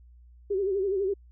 sine tone with vibrato, 389.9 Hz, G4, 9 cents flat, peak -24 dBFS, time 0.5-1.14 s, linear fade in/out 10 ms, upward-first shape sine, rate 12 Hz, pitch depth 86 cents each way, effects added 60 Hz sine -50 dBFS peak until 1.31 s

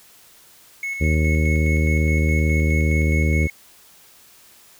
triangle tone with tremolo, 2194 Hz, C#7, 18 cents flat, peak -22 dBFS, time 0.83-3.5 s, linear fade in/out 2 ms, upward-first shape square, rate 4.8 Hz, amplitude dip 35%
harmonic tone, 77.78 Hz, D#2, in tune, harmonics 1 / 2 / 3 / 4 / 5 / 6 / 7, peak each -17 / -23 / -27 / -29 / -31 / -33 / -34 dBFS, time 1-3.48 s, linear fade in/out 20 ms
effects white hiss -50 dBFS RMS until 4.79 s

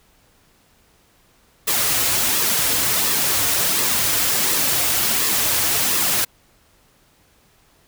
white noise with flanger, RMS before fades -19 dBFS, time 1.67-6.25 s, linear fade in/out 10 ms, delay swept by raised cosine 1.3 to 5.2 ms, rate 1.4 Hz, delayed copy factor -0.5, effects pink hiss -57 dBFS RMS until 7.87 s

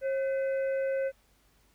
harmonic tone with a mistuned harmonic, 508 Hz, B4, 49 cents sharp, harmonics 1 / 3 / 4 / 5, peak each -27 / -42 / -48 / -52 dBFS, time 0.01-1.12 s, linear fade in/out 50 ms, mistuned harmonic 1, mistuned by +100 cents, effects added 50 Hz sine -67 dBFS peak until 1.74 s + pink hiss -67 dBFS RMS until 1.74 s

